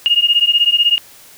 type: beating tone pair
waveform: sine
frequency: 2842 / 2858 Hz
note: F7 / F7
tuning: +30 / +39 cents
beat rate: 16 Hz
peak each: -13 dBFS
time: 0.06-0.98 s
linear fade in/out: 0 ms
effects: white hiss -42 dBFS RMS until 1.37 s